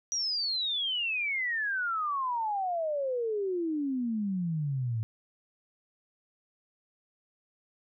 sine exponential sweep, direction down, 5850 to 107.7 Hz, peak -28 dBFS, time 0.12-5.03 s, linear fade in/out 0 ms, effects none

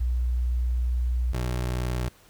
sine / 25% pulse tone pair in turn, 61 / 61.57 Hz, B1 / B1, -21 / -5 cents, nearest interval unison, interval 16 cents, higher second, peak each -22 dBFS, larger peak neither, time 0-1.33 / 1.33-2.09 s, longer first, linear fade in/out 10 ms, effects pink hiss -56 dBFS RMS until 2.29 s

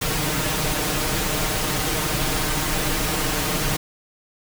pink noise with comb filter, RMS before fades -23 dBFS, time 0.01-3.77 s, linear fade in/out 10 ms, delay 6.5 ms, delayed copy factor +0.7, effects none

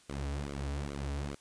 sawtooth tone with flanger, 70.6 Hz, C#2, 32 cents sharp, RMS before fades -37 dBFS, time 0.09-1.35 s, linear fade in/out 5 ms, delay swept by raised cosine 1.1 to 5.7 ms, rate 2.4 Hz, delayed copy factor -0.95, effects white hiss -62 dBFS RMS until 1.4 s + resampled to 22050 Hz

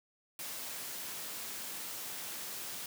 white high-pass noise, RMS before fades -42 dBFS, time 0.39-2.86 s, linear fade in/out 2 ms, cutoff 130 Hz, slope 12 dB/octave, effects none

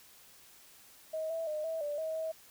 sine tone with pitch steps, 633 / 655 / 611 / 648 / 586 / 637 / 641 Hz, D#5 / E5 / D#5 / E5 / D5 / D#5 / E5, +30 / -11 / -32 / -30 / -4 / +41 / -49 cents, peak -33 dBFS, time 1.13-2.32 s, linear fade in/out 10 ms, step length 170 ms, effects white hiss -58 dBFS RMS until 2.5 s

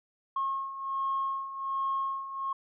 sine beating tone pair, 1082 / 1083.3 Hz, C#6 / C#6, -42 / -40 cents, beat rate 1.3 Hz, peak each -35 / -30 dBFS, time 0.36-2.53 s, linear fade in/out 5 ms, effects tanh soft clip ceiling -22 dBFS

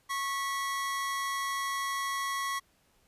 45% pulse tone pair together, 1100 / 1952.1 Hz, C#6 / B6, -14 / -21 cents, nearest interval minor seventh, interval 993 cents, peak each -32 / -36 dBFS, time 0.09-2.6 s, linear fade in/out 20 ms, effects pink hiss -68 dBFS RMS until 3.07 s + resampled to 32000 Hz

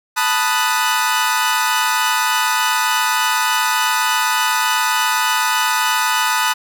sawtooth chord, B dominant seventh, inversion third, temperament equal, 880 / 987.8 / 1244.5 / 1480 Hz, A5 / B5 / D#6 / F#6, 0 / 0 / 0 / 0 cents, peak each -17 dBFS, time 0.16-6.54 s, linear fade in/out 20 ms, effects none

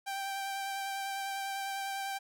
sawtooth tone with vibrato, 784 Hz, G5, in tune, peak -31 dBFS, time 0.06-2.19 s, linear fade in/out 20 ms, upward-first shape triangle, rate 10 Hz, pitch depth 17 cents each way, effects none

